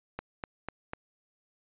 click train, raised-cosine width 0.5 ms, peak -20 dBFS, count 4, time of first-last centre 0.19-0.934 s, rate 4.03 Hz, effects resampled to 8000 Hz

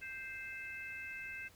harmonic tone, 523.3 Hz, C5, in tune, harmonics 3 / 4 / 5, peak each -47 / -48 / -46 dBFS, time 0.01-1.49 s, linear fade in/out 20 ms, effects added 90 Hz sine -67 dBFS peak until 1.55 s + pink hiss -63 dBFS RMS until 1.55 s

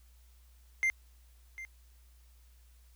triangle tone with echo, 2093 Hz, C7, in tune, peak -24 dBFS, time 0.83-0.9 s, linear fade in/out 0 ms, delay 750 ms, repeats 1, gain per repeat -15 dB, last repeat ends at 1.65 s, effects added 60 Hz sine -57 dBFS peak until 2.95 s + white hiss -69 dBFS RMS until 2.95 s

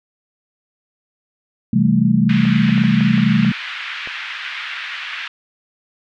sine chord, A minor seventh, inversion first, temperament equal, 130.81 / 164.81 / 196 / 220 Hz, C3 / E3 / G3 / A3, 0 / 0 / 0 / 0 cents, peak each -19 / -19 / -16 / -15 dBFS, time 1.73-3.52 s, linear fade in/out 5 ms
pink band-pass noise, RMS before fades -28 dBFS, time 2.29-5.28 s, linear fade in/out 5 ms, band 1500 to 3200 Hz, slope 24 dB/octave
clicks, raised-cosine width 1 ms, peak -20 dBFS, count 8, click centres 2.453 / 2.693 / 2.778 / 2.838 / 3.008 / 3.179 / 3.448 / 4.074 s
effects none

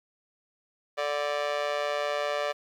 sawtooth tone with amplitude modulation, 585 Hz, D5, 7 cents flat, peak -19 dBFS, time 0.97-2.53 s, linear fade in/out 20 ms, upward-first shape sine, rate 145 Hz, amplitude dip 90%, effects low-pass 4000 Hz 12 dB/octave + 10-bit

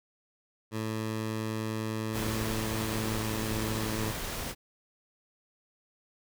15% pulse tone with pitch glide, 110 to 109.3 Hz, A2 to A2, 0 to -11 cents, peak -25 dBFS, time 0.71-4.14 s, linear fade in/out 50 ms, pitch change -11 cents, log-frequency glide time 2.63-3.45 s
pink noise, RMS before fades -36 dBFS, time 2.12-4.55 s, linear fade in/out 50 ms
effects none

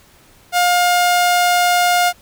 sawtooth tone, 710 Hz, F5, 28 cents sharp, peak -8 dBFS, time 0.52-2.13 s, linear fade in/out 50 ms, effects pink hiss -49 dBFS RMS until 2.21 s

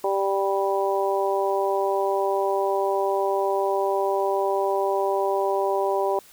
harmonic tone, 196 Hz, G3, in tune, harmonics 2 / 3 / 4 / 5, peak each -24 / -26 / -27 / -28 dBFS, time 0.04-6.19 s, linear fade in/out 2 ms, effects white hiss -51 dBFS RMS until 6.32 s

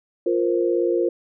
sine chord, F suspended fourth, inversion none, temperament equal, 349.2 / 466.2 / 523.3 Hz, F4 / Bb4 / C5, 0 / 0 / 0 cents, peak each -20 / -23 / -25 dBFS, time 0.26-1.09 s, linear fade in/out 5 ms, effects none

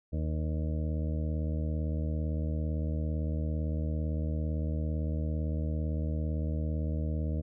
harmonic tone, 77.78 Hz, D#2, in tune, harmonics 1 / 2 / 3 / 4 / 6 / 7 / 8, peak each -30 / -36 / -40 / -42 / -46 / -47 / -48 dBFS, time 0.12-7.42 s, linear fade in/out 20 ms, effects none

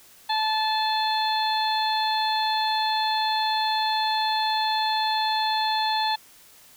harmonic tone with a mistuned harmonic, 872 Hz, A5, 16 cents flat, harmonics 1 / 2 / 3 / 4 / 5, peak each -23 / -32 / -37 / -30 / -30 dBFS, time 0.29-6.16 s, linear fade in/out 10 ms, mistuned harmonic 5, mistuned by -53 cents, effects white hiss -52 dBFS RMS until 6.76 s

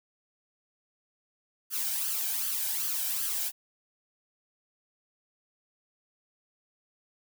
blue noise with flanger, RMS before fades -31 dBFS, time 1.7-3.52 s, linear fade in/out 50 ms, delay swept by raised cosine 0.64 to 1.31 ms, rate 2.6 Hz, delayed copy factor +0.65, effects none

